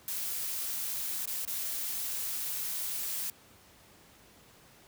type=noise with dropouts; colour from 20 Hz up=blue; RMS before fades=-35 dBFS; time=0.08-3.3 s; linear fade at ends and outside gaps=1 ms; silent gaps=1.257-1.275 / 1.451-1.476 s; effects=pink hiss -58 dBFS RMS until 4.87 s + high-pass 60 Hz 12 dB/octave